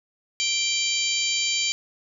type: harmonic tone with a mistuned harmonic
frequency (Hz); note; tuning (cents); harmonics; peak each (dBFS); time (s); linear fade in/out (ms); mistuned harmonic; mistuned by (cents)
784; G5; 0; 3 / 4 / 5 / 6 / 7 / 8 / 9; -28 / -27 / -32 / -28 / -38 / -35 / -29; 0.4-1.72; 0; 6; -24
effects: none